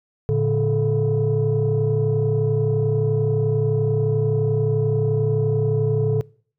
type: tone cluster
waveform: sine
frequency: 112.5 / 144 / 433.8 Hz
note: A2 / D3 / A4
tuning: +39 / -34 / -25 cents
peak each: -20 dBFS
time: 0.29-6.21 s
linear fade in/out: 0 ms
effects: noise-tail reverb RT60 0.5 s tail -24 dB re dry + tanh soft clip ceiling -12 dBFS